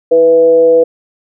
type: tone with frequency modulation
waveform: sine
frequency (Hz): 493.9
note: B4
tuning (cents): 0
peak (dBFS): -4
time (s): 0.11-0.84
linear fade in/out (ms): 10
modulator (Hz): 169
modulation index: 0.37
effects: none